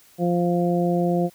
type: harmonic tone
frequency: 174.61 Hz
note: F3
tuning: in tune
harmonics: 1 / 2 / 3 / 4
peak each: -21 / -24 / -26 / -27 dBFS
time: 0.18-1.3 s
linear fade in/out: 50 ms
effects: white hiss -54 dBFS RMS until 1.34 s